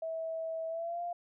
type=tone with pitch glide; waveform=sine; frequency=650 to 696.7 Hz; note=E5 to F5; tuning=-24 to -4 cents; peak=-34 dBFS; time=0.02-1.13 s; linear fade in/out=5 ms; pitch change=+120 cents; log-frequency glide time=0.68-1.02 s; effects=none